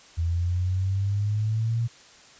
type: exponential sweep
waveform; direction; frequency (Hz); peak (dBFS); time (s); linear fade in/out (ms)
sine; up; 82.41 to 118; -22; 0.17-1.88; 20
effects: white hiss -51 dBFS RMS until 2.39 s + resampled to 16000 Hz